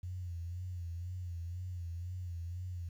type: tone with vibrato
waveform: sine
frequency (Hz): 87.9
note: F2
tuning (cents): +12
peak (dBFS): -38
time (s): 0.03-2.89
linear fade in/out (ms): 5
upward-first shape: sine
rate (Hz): 2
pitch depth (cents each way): 70
effects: 11-bit